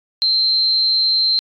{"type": "tone with amplitude modulation", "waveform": "sine", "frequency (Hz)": 4121, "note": "C8", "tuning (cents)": -27, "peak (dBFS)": -11, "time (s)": [0.22, 1.39], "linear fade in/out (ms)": 0, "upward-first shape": "sine", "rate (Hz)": 250, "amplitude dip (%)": 45, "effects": ["AAC 64 kbps"]}